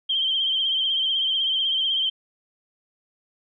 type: tone with vibrato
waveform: sine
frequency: 3148 Hz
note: G7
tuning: 7 cents sharp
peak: -20 dBFS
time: 0.09-2.1 s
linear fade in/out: 10 ms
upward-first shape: triangle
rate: 16 Hz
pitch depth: 62 cents each way
effects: none